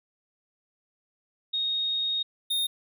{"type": "tone pair in turn", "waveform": ["sine", "square"], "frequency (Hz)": [3729, 3686], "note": ["A#7", "A#7"], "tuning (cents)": [0, -20], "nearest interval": "unison", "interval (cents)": 20, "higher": "first", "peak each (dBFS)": -25, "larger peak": "neither", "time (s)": [[1.53, 2.23], [2.5, 2.67]], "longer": "first", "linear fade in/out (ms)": 10, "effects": []}